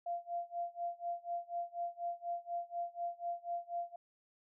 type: tone with tremolo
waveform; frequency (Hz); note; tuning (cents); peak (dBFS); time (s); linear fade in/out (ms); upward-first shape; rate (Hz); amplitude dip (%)
sine; 692; F5; -16; -34; 0.06-3.96; 5; sine; 4.1; 95
effects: none